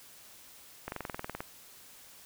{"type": "slowing click train", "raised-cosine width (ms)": 0.5, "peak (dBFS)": -21, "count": 12, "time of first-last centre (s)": [0.88, 1.405], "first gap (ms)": 41, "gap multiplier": 1.03, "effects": ["white hiss -54 dBFS RMS until 2.25 s"]}